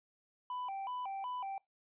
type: tone with vibrato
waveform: triangle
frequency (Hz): 882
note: A5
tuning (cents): +4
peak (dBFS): -36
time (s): 0.5-1.58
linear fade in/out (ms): 2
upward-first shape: square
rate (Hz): 2.7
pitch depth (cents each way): 210
effects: noise-tail reverb RT60 0.2 s tail -24 dB re dry + resampled to 8000 Hz